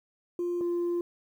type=tone pair in turn; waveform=sine; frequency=350 / 347.2 Hz; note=F4 / F4; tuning=+4 / -10 cents; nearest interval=unison; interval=14 cents; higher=first; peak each=-26 / -24 dBFS; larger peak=second; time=0.39-0.61 / 0.61-1.01 s; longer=second; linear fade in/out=2 ms; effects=tanh soft clip ceiling -25 dBFS + 10-bit